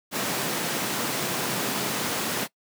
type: high-pass noise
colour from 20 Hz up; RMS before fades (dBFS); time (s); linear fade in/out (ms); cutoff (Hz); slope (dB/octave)
pink; -28; 0.11-2.48; 50; 150; 24
effects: noise-tail reverb RT60 0.1 s tail -21 dB re dry